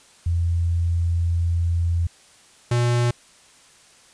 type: tone pair in turn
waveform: sine / square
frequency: 85.1 / 120.35 Hz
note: F2 / B2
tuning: -44 / -44 cents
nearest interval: tritone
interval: 600 cents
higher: second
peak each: -18 dBFS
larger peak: neither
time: 0.26-2.07 / 2.71-3.11 s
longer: first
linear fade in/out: 5 ms
effects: white hiss -52 dBFS RMS until 4.13 s + resampled to 22050 Hz